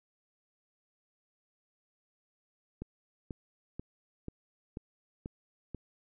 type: click train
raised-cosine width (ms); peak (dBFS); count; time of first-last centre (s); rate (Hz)
3; -26; 7; 2.82-5.747; 2.05
effects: none